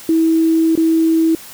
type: tone with dropouts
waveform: sine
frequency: 324.5 Hz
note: E4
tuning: 27 cents flat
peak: -10 dBFS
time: 0.09-1.35 s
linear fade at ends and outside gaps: 2 ms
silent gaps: 0.754-0.775 s
effects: white hiss -36 dBFS RMS until 1.53 s